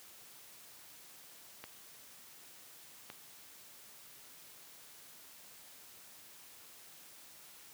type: clicks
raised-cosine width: 0.3 ms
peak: -29 dBFS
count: 2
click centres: 1.64 / 3.101 s
effects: white hiss -56 dBFS RMS until 7.73 s + high-pass 80 Hz 12 dB/octave